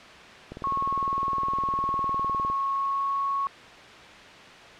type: click train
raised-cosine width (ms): 2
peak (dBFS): -24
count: 40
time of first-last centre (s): 0.52-2.5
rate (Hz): 19.7
type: tone with pitch glide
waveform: sine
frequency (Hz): 1097 to 1104.6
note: C#6 to C#6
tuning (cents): -18 to -6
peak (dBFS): -24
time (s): 0.64-3.47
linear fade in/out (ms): 0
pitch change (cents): +12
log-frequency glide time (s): 2.73-3.15
effects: white hiss -45 dBFS RMS until 4.79 s + low-pass 3000 Hz 12 dB/octave

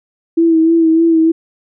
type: tone with vibrato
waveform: sine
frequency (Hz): 327.2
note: E4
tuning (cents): -13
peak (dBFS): -7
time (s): 0.37-1.32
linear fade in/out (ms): 10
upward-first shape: sine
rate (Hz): 3.3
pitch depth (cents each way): 34
effects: none

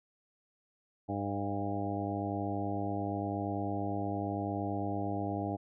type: harmonic tone with a mistuned harmonic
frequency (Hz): 100.9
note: G#2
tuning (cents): -49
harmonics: 1 / 2 / 3 / 4 / 5 / 6 / 7 / 8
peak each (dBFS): -38 / -40 / -37 / -44 / -45 / -44 / -40 / -41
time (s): 1.08-5.57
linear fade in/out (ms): 20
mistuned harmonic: 7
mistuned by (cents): -30
effects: none

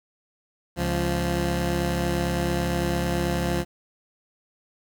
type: tone pair together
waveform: 15% pulse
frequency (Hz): 68.97 / 173.8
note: C#2 / F3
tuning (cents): -8 / -8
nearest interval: octave + major third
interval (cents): 1600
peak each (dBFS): -20 / -19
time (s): 0.76-3.65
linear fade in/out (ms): 50
effects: 9-bit

